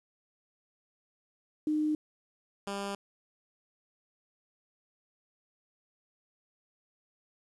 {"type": "tone pair in turn", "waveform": ["sine", "10% pulse"], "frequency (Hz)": [305.3, 199.35], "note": ["D#4", "G3"], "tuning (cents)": [-33, 29], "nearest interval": "perfect fifth", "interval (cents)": 738, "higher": "first", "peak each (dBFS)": -26, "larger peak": "neither", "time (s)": [[1.67, 1.95], [2.67, 2.95]], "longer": "neither", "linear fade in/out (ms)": 2, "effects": ["resampled to 24000 Hz", "10-bit"]}